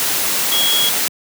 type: tone in noise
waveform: sine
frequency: 3322 Hz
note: G#7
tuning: in tune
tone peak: -15 dBFS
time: 0.52-0.89 s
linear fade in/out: 0 ms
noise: white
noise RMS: -18 dBFS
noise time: 0-1.08 s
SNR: 0 dB
effects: high-pass 150 Hz 12 dB/octave